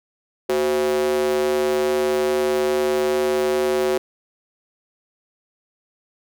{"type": "tone with high-pass filter", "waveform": "square", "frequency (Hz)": 74.8, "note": "D2", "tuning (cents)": 32, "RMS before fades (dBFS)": -20, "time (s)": [0.49, 3.98], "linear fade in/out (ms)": 5, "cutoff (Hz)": 420, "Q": 6.8, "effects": []}